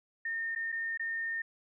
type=tone with dropouts; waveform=sine; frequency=1824 Hz; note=A#6; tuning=38 cents flat; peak=-32 dBFS; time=0.25-1.42 s; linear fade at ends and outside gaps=5 ms; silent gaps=0.551-0.559 / 0.72-0.724 / 0.975-0.995 s; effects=none